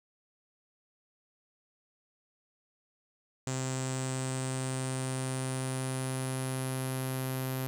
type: tone with low-pass filter sweep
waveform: sawtooth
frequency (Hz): 130.81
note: C3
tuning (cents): 0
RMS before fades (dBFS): -34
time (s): 3.47-7.67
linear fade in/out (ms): 0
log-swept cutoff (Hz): 7500 to 12000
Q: 8.2
effects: 9-bit